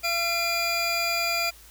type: tone pair together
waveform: 25% pulse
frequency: 681.5 / 2400 Hz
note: F5 / D7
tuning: -43 / +37 cents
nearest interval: octave + minor seventh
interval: 2180 cents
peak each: -25 / -21 dBFS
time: 0.03-1.51 s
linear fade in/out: 20 ms
effects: added 55 Hz sine -52 dBFS peak until 1.7 s + white hiss -51 dBFS RMS until 1.7 s